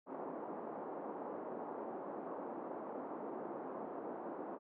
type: band-pass noise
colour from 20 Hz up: pink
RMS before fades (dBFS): -45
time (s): 0.06-4.59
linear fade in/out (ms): 50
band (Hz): 260 to 1000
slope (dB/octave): 24
effects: none